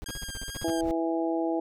brown noise bursts, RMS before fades -36 dBFS, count 11, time 0.02-0.702 s, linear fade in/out 0 ms, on 22 ms, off 44 ms
10% pulse tone with vibrato, 1613 Hz, G6, 49 cents sharp, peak -28 dBFS, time 0.06-0.81 s, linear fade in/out 2 ms, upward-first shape triangle, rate 2.3 Hz, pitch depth 28 cents each way
harmonic tone, 164.81 Hz, E3, in tune, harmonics 2 / 3 / 4 / 5, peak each -27 / -34 / -32 / -35 dBFS, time 0.64-1.6 s, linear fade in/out 5 ms
brown noise with exponential growth, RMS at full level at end -31 dBFS, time 0.66-0.91 s, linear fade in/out 0 ms, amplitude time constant 53 ms
effects none

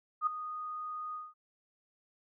sine tone with ADSR envelope, 1238 Hz, D#6, 9 cents flat, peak -24 dBFS, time 0.21-1.34 s, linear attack 58 ms, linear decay 6 ms, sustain -13 dB, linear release 200 ms, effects none

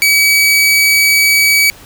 sawtooth tone, 2279 Hz, C#7, 47 cents sharp, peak -4 dBFS, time 0.02-1.7 s, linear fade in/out 0 ms, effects pink hiss -38 dBFS RMS until 1.85 s

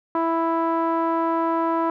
sawtooth tone with low-pass filter, 330 Hz, E4, 2 cents sharp, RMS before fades -22 dBFS, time 0.15-1.9 s, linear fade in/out 2 ms, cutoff 1100 Hz, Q 4, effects none

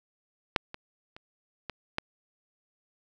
clicks, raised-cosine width 0.3 ms, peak -6 / -23 / -29 / -19 / -12 dBFS, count 5, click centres 0.562 / 0.744 / 1.165 / 1.697 / 1.984 s, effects none

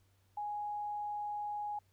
sine tone, 830.6 Hz, G#5, in tune, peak -36 dBFS, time 0.37-1.79 s, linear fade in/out 5 ms, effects added 96 Hz sine -69 dBFS peak until 1.92 s + pink hiss -75 dBFS RMS until 1.92 s

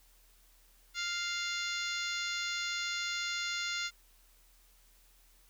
harmonic tone with a mistuned harmonic, 698.5 Hz, F5, in tune, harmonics 2 / 3 / 4 / 5 / 6 / 7 / 8 / 9 / 10, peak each -39 / -39 / -43 / -41 / -42 / -45 / -48 / -47 / -48 dBFS, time 0.94-3.91 s, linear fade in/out 50 ms, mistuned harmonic 9, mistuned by +53 cents, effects added 40 Hz sine -63 dBFS peak until 5.49 s + white hiss -66 dBFS RMS until 5.49 s

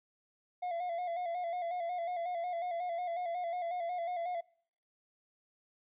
triangle tone with vibrato, 698.5 Hz, F5, in tune, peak -32 dBFS, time 0.62-4.41 s, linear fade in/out 10 ms, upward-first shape square, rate 5.5 Hz, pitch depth 53 cents each way, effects noise-tail reverb RT60 0.6 s tail -25 dB re dry + resampled to 8000 Hz

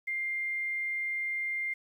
sine tone with quantisation, 2100 Hz, C7, 6 cents sharp, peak -30 dBFS, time 0.07-1.74 s, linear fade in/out 10 ms, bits 10, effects none

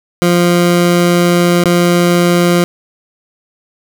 20% pulse tone with dropouts, 174.61 Hz, F3, in tune, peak -3 dBFS, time 0.22-2.64 s, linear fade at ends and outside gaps 0 ms, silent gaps 1.638-1.657 s, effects none

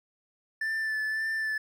triangle tone with vibrato, 1760 Hz, A6, in tune, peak -26 dBFS, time 0.61-1.58 s, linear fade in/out 5 ms, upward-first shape sine, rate 1.8 Hz, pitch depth 21 cents each way, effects none

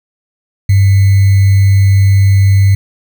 sine tone with sample-and-hold, 98 Hz, G2, in tune, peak -4 dBFS, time 0.69-2.75 s, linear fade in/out 5 ms, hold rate 2100 Hz, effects none

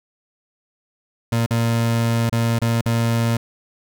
30% pulse tone with dropouts, 115.9 Hz, A#2, 10 cents flat, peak -14 dBFS, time 1.32-3.37 s, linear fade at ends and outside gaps 5 ms, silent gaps 1.462-1.507 / 2.296-2.324 / 2.59-2.616 / 2.812-2.858 s, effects none

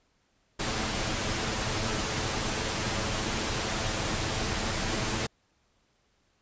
pink noise with comb filter, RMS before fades -30 dBFS, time 0.59-5.27 s, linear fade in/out 10 ms, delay 9.2 ms, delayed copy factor +0.5, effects pink hiss -70 dBFS RMS until 6.41 s + resampled to 16000 Hz

